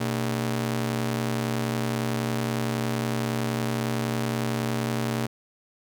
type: ring-modulated tone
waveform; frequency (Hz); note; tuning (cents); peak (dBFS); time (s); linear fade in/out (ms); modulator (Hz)
sawtooth; 174.61; F3; 0; -18; 0-5.27; 10; 51.9
effects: none